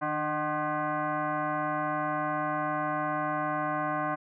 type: tone with frequency modulation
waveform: sine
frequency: 155.1 Hz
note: D#3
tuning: 5 cents flat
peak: -27 dBFS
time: 0.01-4.16 s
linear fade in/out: 20 ms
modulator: 454 Hz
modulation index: 2.9
effects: none